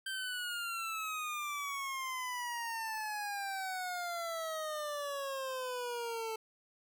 25% pulse exponential sweep, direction down, 1568 to 440 Hz, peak -33 dBFS, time 0.06-6.36 s, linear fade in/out 5 ms, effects none

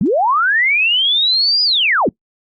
sine linear two-way sweep, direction up then down, 155.56 to 4978 to 155.56 Hz, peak -11 dBFS, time 0.01-2.09 s, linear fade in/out 2 ms, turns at 1.63 s, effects noise-tail reverb RT60 0.1 s tail -23 dB re dry + Opus 32 kbps

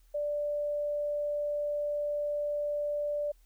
sine tone, 587.3 Hz, D5, in tune, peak -29 dBFS, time 0.14-3.32 s, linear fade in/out 10 ms, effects added 40 Hz sine -58 dBFS peak until 3.45 s + white hiss -71 dBFS RMS until 3.45 s

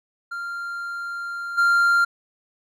triangle tone with level steps, 1391 Hz, F6, 7 cents flat, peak -26 / -13 dBFS, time 0.31-2.05 s, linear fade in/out 10 ms, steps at 1.57 s, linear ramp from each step 20 ms, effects none

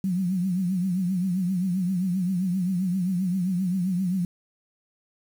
sine tone with vibrato, 183.4 Hz, F#3, 15 cents flat, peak -22 dBFS, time 0.04-4.25 s, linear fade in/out 2 ms, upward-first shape triangle, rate 7.6 Hz, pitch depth 120 cents each way, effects 8-bit

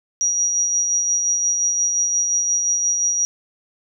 sine tone with tremolo, 5760 Hz, F#8, 47 cents flat, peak -15 dBFS, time 0.21-3.25 s, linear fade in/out 0 ms, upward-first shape sine, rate 5.7 Hz, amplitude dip 35%, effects none

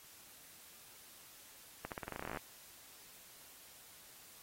accelerating click train, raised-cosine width 0.5 ms, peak -27 dBFS, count 17, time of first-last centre 1.85-2.372 s, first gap 68 ms, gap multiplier 0.89, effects white hiss -58 dBFS RMS until 4.42 s + AAC 48 kbps

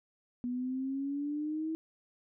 sine exponential sweep, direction up, 243.2 to 322.7 Hz, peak -32 dBFS, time 0.44-1.75 s, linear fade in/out 0 ms, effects none

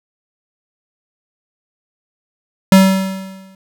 square tone with exponential decay, 191.2 Hz, G3, 43 cents flat, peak -3 dBFS, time 2.72-3.55 s, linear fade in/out 2 ms, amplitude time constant 180 ms, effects none

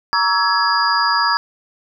sine tone cluster, 936 / 1130 / 1319 / 1679 / 4843 Hz, A#5 / C#6 / E6 / G#6 / D#8, +7 / +33 / +1 / +18 / -48 cents, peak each -20 dBFS, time 0.13-1.37 s, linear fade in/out 0 ms, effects none

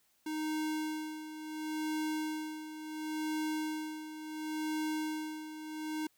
square tone with tremolo, 310 Hz, D#4, 6 cents flat, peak -33 dBFS, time 0.26-6.07 s, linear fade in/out 5 ms, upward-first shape sine, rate 0.71 Hz, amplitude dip 70%, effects white hiss -72 dBFS RMS until 6.17 s

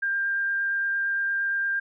sine tone with vibrato, 1595 Hz, G6, 30 cents sharp, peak -23 dBFS, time 0.02-1.8 s, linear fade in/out 10 ms, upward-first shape triangle, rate 8.7 Hz, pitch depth 9 cents each way, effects none

